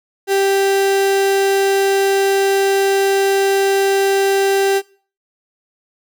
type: tone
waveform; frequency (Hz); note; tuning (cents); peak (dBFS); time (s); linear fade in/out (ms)
35% pulse; 392; G4; 0; -11; 0.27-4.82; 50
effects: noise-tail reverb RT60 0.4 s tail -20 dB re dry